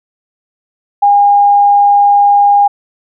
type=tone; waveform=sine; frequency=812 Hz; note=G#5; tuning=39 cents flat; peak=-4 dBFS; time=1.02-2.68 s; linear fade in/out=10 ms; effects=none